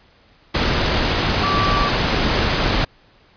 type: tone in noise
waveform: sine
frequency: 1158 Hz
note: D6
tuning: 25 cents flat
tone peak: -19 dBFS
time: 1.43-1.89 s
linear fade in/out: 10 ms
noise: pink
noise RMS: -18 dBFS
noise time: 0.54-2.85 s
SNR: -4 dB
effects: pink hiss -53 dBFS RMS until 3.36 s + resampled to 11025 Hz